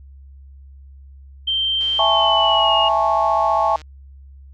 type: tone with pitch glide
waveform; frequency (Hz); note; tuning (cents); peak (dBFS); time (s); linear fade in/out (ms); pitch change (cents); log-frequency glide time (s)
sine; 3136 to 2859; G7 to F7; 0 to +40; -17; 1.47-2.89; 10; -160; 1.99-2.74
type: click train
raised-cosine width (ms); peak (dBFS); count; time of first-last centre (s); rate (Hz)
0.2; -24; 310; 1.81-3.816; 154
type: chord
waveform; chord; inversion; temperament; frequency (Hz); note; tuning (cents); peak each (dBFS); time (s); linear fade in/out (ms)
sine; A major seventh; second; just; 660 / 825 / 880 / 1100; E5 / G#5 / A5 / C#6; +2 / -12 / 0 / -14; -20; 1.99-3.76; 2
effects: added 68 Hz sine -39 dBFS peak until 4.53 s